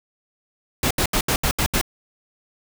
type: noise bursts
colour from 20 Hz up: pink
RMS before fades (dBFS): -20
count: 7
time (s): 0.83-1.813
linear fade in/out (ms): 2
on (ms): 77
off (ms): 74
effects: none